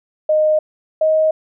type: tone pair in turn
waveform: sine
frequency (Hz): 617 / 628.1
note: D#5 / D#5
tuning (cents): -15 / +16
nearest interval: unison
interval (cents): 31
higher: second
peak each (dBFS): -11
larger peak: neither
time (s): 0.29-0.59 / 1.01-1.31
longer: neither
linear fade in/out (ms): 5
effects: none